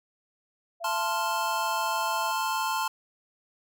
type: tone with pitch glide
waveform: sine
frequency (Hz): 675 to 670.3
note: E5 to E5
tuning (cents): +41 to +29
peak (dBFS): -35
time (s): 0.8-2.32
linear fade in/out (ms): 20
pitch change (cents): -12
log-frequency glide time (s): 1.42-1.91
type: chord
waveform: square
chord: F major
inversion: first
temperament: equal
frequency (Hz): 880 / 1046.5 / 1396.9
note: A5 / C6 / F6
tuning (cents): 0 / 0 / 0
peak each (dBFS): -30 / -31 / -35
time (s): 0.84-2.88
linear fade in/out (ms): 5
effects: none